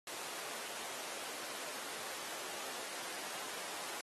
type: high-pass noise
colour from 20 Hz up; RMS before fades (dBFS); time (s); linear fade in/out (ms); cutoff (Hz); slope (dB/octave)
pink; -45; 0.07-4.01; 2; 470; 12
effects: AAC 32 kbps